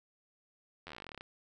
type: slowing click train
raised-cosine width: 0.3 ms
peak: -29 dBFS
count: 18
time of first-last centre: 0.87-1.209 s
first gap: 11 ms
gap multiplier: 1.07
effects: none